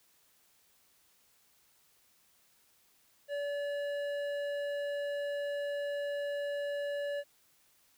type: tone with hard clipping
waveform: triangle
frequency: 574 Hz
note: D5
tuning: 40 cents flat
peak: -35 dBFS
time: 3.28-7.24 s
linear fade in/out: 50 ms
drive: 14 dB
effects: white hiss -68 dBFS RMS until 7.97 s